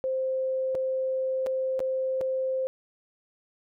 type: tone with dropouts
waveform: sine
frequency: 523.3 Hz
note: C5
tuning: in tune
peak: -25 dBFS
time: 0.04-2.67 s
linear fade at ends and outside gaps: 0 ms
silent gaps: 0.748-0.752 / 1.463-1.468 / 1.793-1.803 / 2.209-2.213 s
effects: none